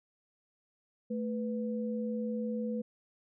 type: tone pair together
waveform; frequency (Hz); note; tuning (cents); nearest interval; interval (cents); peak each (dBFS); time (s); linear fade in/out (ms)
sine; 220 / 493.9; A3 / B4; 0 / 0; octave + major second; 1400; -33 / -37; 1.1-2.82; 10
effects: none